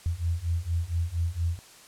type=beating tone pair; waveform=sine; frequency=82.41 / 86.71 Hz; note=E2 / F2; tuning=0 / -12 cents; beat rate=4.3 Hz; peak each=-29 / -28 dBFS; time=0.06-1.59 s; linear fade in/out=0 ms; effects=white hiss -51 dBFS RMS until 1.87 s + low-pass 10000 Hz 12 dB/octave